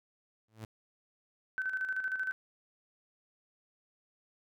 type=tone with exponential growth; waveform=sawtooth; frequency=110 Hz; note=A2; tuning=in tune; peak=-35 dBFS; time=0.48-0.65 s; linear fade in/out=5 ms; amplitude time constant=35 ms
type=tone with tremolo; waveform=sine; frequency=1527 Hz; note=G6; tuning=46 cents flat; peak=-30 dBFS; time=1.58-2.32 s; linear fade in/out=0 ms; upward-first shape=square; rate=13 Hz; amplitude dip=55%
effects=none